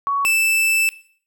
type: tone pair in turn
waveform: sine / 45% pulse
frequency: 1120 / 2642 Hz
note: C#6 / E7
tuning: +18 / +3 cents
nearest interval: octave + minor third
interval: 1485 cents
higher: second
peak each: -17 / -15 dBFS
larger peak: second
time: 0.07-0.25 / 0.25-0.89 s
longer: second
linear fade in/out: 0 ms
effects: noise-tail reverb RT60 0.5 s tail -18 dB re dry